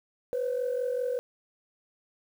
sine tone pair together, 493.9 / 539 Hz, B4 / C#5, 0 / -49 cents, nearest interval major second, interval 151 cents, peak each -27 / -32 dBFS, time 0.33-1.19 s, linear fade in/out 0 ms, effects tanh soft clip ceiling -22 dBFS + 9-bit

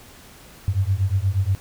sine beating tone pair, 92.5 / 100.9 Hz, F#2 / G#2, 0 / -49 cents, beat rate 8.4 Hz, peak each -21 dBFS, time 0.68-1.55 s, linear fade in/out 0 ms, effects pink hiss -46 dBFS RMS until 1.6 s

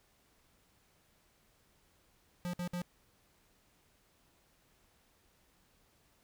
square tone bursts, 176.9 Hz, F3, 23 cents sharp, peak -36 dBFS, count 3, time 2.45-2.818 s, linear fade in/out 0 ms, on 84 ms, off 58 ms, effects pink hiss -70 dBFS RMS until 6.23 s

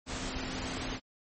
sine tone in noise, 259 Hz, C4, 17 cents flat, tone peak -41 dBFS, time 0.06-1 s, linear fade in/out 50 ms, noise pink, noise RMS -37 dBFS, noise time 0.06-1 s, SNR -7 dB, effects MP3 32 kbps

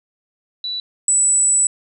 sine tone pair in turn, 3951 / 7929 Hz, B7 / B8, 0 / +6 cents, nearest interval octave, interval 1206 cents, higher second, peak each -22 / -12 dBFS, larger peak second, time 0.64-0.8 / 1.08-1.67 s, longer second, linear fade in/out 2 ms, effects none

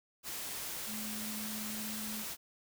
sine tone in noise, 214.9 Hz, A3, 41 cents flat, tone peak -42 dBFS, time 0.86-2.25 s, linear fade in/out 50 ms, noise white, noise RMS -41 dBFS, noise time 0.23-2.37 s, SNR -4 dB, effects none

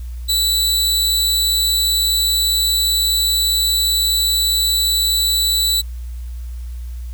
sawtooth tone with amplitude modulation, 3951 Hz, B7, in tune, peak -9 dBFS, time 0.28-5.82 s, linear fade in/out 20 ms, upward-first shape sine, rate 262 Hz, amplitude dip 50%, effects added 60 Hz sine -25 dBFS peak until 7.13 s + white hiss -50 dBFS RMS until 7.13 s

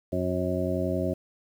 harmonic tone, 90.9 Hz, F#2, 30 cents flat, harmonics 1 / 2 / 3 / 4 / 6 / 7, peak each -32 / -32 / -32 / -32 / -32 / -32 dBFS, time 0.12-1.14 s, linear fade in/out 10 ms, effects 9-bit

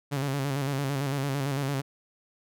sawtooth tone with vibrato, 138.59 Hz, C#3, in tune, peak -23 dBFS, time 0.11-1.82 s, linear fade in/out 20 ms, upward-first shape square, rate 8.9 Hz, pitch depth 56 cents each way, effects none

